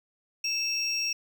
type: tone pair together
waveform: triangle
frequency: 2637 / 5588 Hz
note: E7 / F8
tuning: 0 / 0 cents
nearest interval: octave + minor second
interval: 1300 cents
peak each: -30 / -27 dBFS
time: 0.44-1.13 s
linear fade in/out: 5 ms
effects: 10-bit